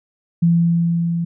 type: tone with level ramp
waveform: sine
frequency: 169.2 Hz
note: E3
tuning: 45 cents sharp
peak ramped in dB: -10 to -18 dBFS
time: 0.42-1.25 s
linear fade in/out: 10 ms
effects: none